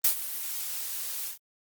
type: noise with ADSR envelope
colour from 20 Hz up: blue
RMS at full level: -20 dBFS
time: 0.04-1.38 s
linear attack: 6 ms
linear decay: 97 ms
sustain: -14 dB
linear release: 110 ms
effects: Opus 32 kbps